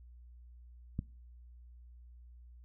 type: click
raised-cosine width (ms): 5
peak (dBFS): -22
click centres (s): 0.991
effects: noise-tail reverb RT60 0.4 s tail -23 dB re dry + added 60 Hz sine -52 dBFS peak until 2.64 s